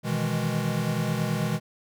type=chord; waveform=square; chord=E major seventh; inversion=second; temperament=equal; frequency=123.47 / 155.56 / 164.81 / 207.7 Hz; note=B2 / D#3 / E3 / G#3; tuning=0 / 0 / 0 / 0 cents; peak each=-31 dBFS; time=0.03-1.6 s; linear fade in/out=50 ms; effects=none